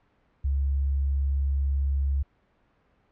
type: tone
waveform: sine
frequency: 69 Hz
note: C#2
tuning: 7 cents flat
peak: -22 dBFS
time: 0.44-2.23 s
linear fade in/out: 10 ms
effects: pink hiss -66 dBFS RMS until 3.11 s + low-pass 2000 Hz 12 dB/octave